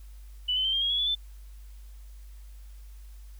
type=tone with pitch steps; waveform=sine; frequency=2977 / 3050 / 3125 / 3202 / 3280 / 3361 / 3443 / 3528 Hz; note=F#7 / G7 / G7 / G7 / G#7 / G#7 / A7 / A7; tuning=+10 / -48 / -6 / +36 / -22 / +20 / -38 / +4 cents; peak=-24 dBFS; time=0.48-1.152 s; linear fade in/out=10 ms; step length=84 ms; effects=added 50 Hz sine -43 dBFS peak until 3.39 s + white hiss -62 dBFS RMS until 3.39 s